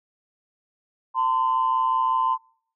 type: tone pair together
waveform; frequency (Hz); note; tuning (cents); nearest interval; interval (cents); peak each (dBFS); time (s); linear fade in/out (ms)
sine; 903.5 / 1029; A5 / C6; +46 / -29; major second; 225; -23 / -20; 1.14-2.38; 50
effects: noise-tail reverb RT60 0.6 s tail -26 dB re dry + tanh soft clip ceiling -12 dBFS